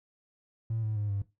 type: tone with pitch steps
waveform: triangle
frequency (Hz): 112.6 / 108.26 / 104.09 / 100.08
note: A2 / A2 / G#2 / G2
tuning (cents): +40 / -28 / +4 / +36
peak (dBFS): -26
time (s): 0.7-1.22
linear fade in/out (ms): 5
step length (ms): 130
effects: noise-tail reverb RT60 0.2 s tail -17 dB re dry + tanh soft clip ceiling -24 dBFS